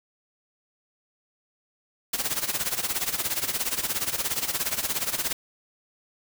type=noise with tremolo; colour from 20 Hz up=white; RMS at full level=-25 dBFS; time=2.13-5.33 s; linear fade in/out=5 ms; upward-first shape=sine; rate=17 Hz; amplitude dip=80%; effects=none